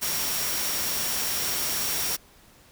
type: tone in noise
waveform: sine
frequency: 5600 Hz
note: F8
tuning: 4 cents sharp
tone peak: -33 dBFS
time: 0.01-2.17 s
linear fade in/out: 20 ms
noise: white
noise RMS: -28 dBFS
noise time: 0.01-2.17 s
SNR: -8 dB
effects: pink hiss -55 dBFS RMS until 2.71 s